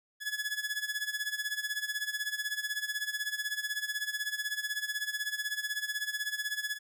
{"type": "tone with tremolo", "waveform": "sawtooth", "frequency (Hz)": 1700, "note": "G#6", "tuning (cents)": 40, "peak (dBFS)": -26, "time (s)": [0.2, 6.79], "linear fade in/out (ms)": 50, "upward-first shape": "sine", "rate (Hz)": 16, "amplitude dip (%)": 80, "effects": []}